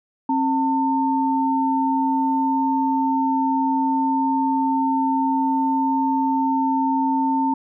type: tone pair together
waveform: sine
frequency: 268.1 / 899.7 Hz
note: C4 / A5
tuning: +42 / +38 cents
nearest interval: octave + major sixth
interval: 2096 cents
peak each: -20 dBFS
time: 0.29-7.54 s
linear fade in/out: 5 ms
effects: none